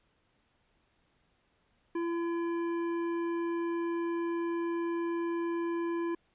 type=tone with hard clipping; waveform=sine; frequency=338.6 Hz; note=E4; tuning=46 cents sharp; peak=-32 dBFS; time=1.95-6.15 s; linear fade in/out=5 ms; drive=11 dB; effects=pink hiss -72 dBFS RMS until 6.34 s + resampled to 8000 Hz